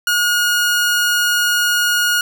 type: tone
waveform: sawtooth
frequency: 1438 Hz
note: F#6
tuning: 50 cents flat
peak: -10 dBFS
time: 0.07-2.21 s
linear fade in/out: 2 ms
effects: none